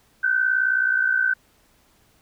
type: tone pair together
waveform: sine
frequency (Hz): 1480 / 1539.1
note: F#6 / G6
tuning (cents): 0 / -32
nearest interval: minor second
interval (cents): 68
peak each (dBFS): -23 / -19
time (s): 0.23-1.34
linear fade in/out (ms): 10
effects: pink hiss -60 dBFS RMS until 2.21 s